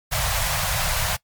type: band-stop noise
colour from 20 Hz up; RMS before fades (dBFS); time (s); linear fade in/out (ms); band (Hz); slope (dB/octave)
pink; -23; 0.11-1.17; 20; 160 to 560; 48
effects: noise-tail reverb RT60 0.1 s tail -21 dB re dry + MP3 96 kbps